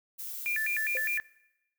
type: noise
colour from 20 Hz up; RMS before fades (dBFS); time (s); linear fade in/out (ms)
violet; -39; 0.18-1.19; 20
type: tone with vibrato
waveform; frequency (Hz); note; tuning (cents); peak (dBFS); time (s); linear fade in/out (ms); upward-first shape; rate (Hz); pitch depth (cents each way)
sine; 2050; C7; -36; -28; 0.46-1.2; 0; square; 4.9; 270
type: tone with exponential decay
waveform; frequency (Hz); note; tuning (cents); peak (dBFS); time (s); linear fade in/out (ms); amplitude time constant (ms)
sine; 519; C5; -14; -33; 0.95-1.07; 2; 24
effects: noise-tail reverb RT60 0.9 s tail -21 dB re dry